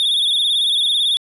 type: tone with vibrato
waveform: triangle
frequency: 3520 Hz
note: A7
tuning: in tune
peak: -13 dBFS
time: 0-1.17 s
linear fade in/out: 0 ms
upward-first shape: sine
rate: 18 Hz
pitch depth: 93 cents each way
effects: resampled to 32000 Hz